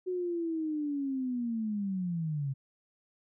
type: linear sweep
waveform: sine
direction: down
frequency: 370 to 132.5 Hz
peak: -30 dBFS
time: 0.06-2.54 s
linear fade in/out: 20 ms
effects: none